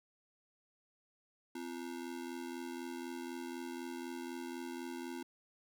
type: ring-modulated tone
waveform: square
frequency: 300 Hz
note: D4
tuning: 37 cents sharp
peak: -39 dBFS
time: 1.55-5.23 s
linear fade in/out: 5 ms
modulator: 42 Hz
effects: none